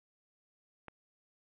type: click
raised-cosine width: 0.5 ms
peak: -30 dBFS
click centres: 0.883 s
effects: resampled to 8000 Hz